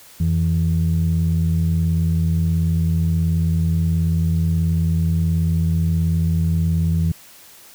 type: tone pair together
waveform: sine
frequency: 86.25 / 164.81 Hz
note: F2 / E3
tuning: -21 / 0 cents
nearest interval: major seventh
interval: 1121 cents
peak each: -17 dBFS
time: 0.2-7.12 s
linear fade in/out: 5 ms
effects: tanh soft clip ceiling -10 dBFS + white hiss -45 dBFS RMS until 7.74 s